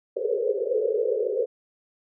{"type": "band-pass noise", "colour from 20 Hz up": "white", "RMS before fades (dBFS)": -25, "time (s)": [0.16, 1.46], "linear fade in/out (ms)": 10, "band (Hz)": [400, 530], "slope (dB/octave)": 96, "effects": []}